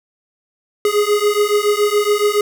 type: beating tone pair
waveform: square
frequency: 411.9 / 419 Hz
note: G#4 / G#4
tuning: -14 / +15 cents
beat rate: 7.1 Hz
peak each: -17 dBFS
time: 0.85-2.41 s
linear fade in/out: 2 ms
effects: none